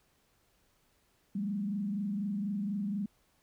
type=tone with frequency modulation; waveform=sine; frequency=201.9 Hz; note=G#3; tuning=49 cents flat; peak=-31 dBFS; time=1.35-3.06 s; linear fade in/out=5 ms; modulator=24.1 Hz; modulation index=0.69; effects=pink hiss -71 dBFS RMS until 3.42 s